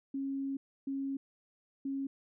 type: tone bursts at uneven times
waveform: sine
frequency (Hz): 273.1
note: C#4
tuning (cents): -26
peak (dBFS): -33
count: 3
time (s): 0.14-0.57 / 0.87-1.17 / 1.85-2.07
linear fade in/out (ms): 5
effects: none